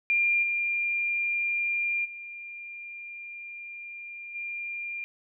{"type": "tone with level steps", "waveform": "sine", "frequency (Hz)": 2396, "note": "D7", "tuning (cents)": 34, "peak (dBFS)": [-21, -25, -38, -32], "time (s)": [0.1, 5.04], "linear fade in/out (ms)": 0, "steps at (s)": [0.42, 2.04, 4.34], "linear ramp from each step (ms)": 20, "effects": []}